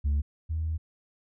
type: tone pair in turn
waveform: sine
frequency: 72.2 / 79.83 Hz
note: D2 / D#2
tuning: -29 / +45 cents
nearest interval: major second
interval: 174 cents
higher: second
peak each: -20 / -26 dBFS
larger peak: first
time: 0.04-0.22 / 0.49-0.78 s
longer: second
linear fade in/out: 20 ms
effects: tanh soft clip ceiling -22 dBFS